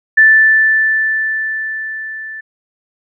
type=tone with level ramp; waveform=sine; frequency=1760 Hz; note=A6; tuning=in tune; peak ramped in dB=-3 to -25 dBFS; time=0.17-2.41 s; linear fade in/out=10 ms; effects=none